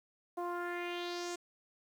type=tone with low-pass filter sweep; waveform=sawtooth; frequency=350 Hz; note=F4; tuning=4 cents sharp; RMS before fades=-39 dBFS; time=0.37-1.36 s; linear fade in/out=10 ms; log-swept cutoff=850 to 7600 Hz; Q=3.1; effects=10-bit